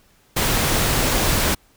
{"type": "noise", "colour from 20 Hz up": "pink", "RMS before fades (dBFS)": -19, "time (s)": [0.36, 1.55], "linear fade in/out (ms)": 10, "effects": ["pink hiss -57 dBFS RMS until 1.76 s"]}